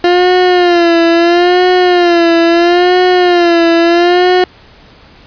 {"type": "tone with vibrato", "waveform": "30% pulse", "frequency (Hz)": 349.2, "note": "F4", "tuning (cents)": 0, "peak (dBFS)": -3, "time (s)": [0.04, 4.44], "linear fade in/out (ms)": 2, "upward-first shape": "sine", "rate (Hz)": 0.75, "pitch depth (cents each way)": 74, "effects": ["pink hiss -40 dBFS RMS until 5.26 s", "resampled to 11025 Hz"]}